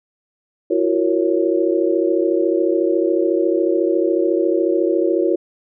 sine chord, F# dominant seventh, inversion third, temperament equal with one note detuned, 336 / 370 / 466.2 / 554.4 Hz, E4 / F#4 / A#4 / C#5, +33 / 0 / 0 / 0 cents, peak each -18 / -19 / -22 / -22 dBFS, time 0.7-5.36 s, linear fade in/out 10 ms, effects none

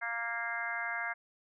harmonic tone, 232.9 Hz, A#3, 1 cent flat, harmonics 3 / 4 / 5 / 6 / 7 / 8 / 9, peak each -42 / -44 / -45 / -42 / -37 / -48 / -39 dBFS, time 0.01-1.14 s, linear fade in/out 20 ms, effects none

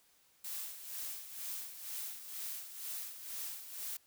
blue noise with tremolo, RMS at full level -41 dBFS, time 0.44-3.97 s, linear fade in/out 5 ms, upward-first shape sine, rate 2.1 Hz, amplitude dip 65%, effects white hiss -69 dBFS RMS until 4.06 s

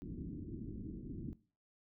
white low-pass noise, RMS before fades -45 dBFS, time 0.02-1.33 s, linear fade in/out 0 ms, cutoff 330 Hz, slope 48 dB/octave, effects noise-tail reverb RT60 0.4 s tail -20 dB re dry

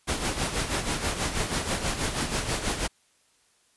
pink noise with tremolo, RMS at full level -26 dBFS, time 0.07-2.88 s, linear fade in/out 20 ms, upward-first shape sine, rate 6.2 Hz, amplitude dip 60%, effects white hiss -65 dBFS RMS until 3.76 s + resampled to 24000 Hz

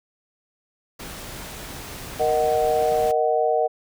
pink noise, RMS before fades -36 dBFS, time 0.99-3.12 s, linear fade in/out 10 ms
sine chord, D# minor, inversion second, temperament just, 466.7 / 622.3 / 746.7 Hz, A#4 / D#5 / F#5, +2 / 0 / +16 cents, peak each -22 dBFS, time 2.19-3.68 s, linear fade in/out 20 ms
effects none

